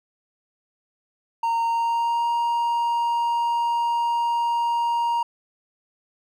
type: tone with pitch glide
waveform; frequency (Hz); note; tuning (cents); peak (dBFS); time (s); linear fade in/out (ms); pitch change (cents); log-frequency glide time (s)
triangle; 923 to 939.7; A#5 to A#5; -17 to +14; -18; 1.43-5.23; 5; +31; 1.65-2.28
effects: none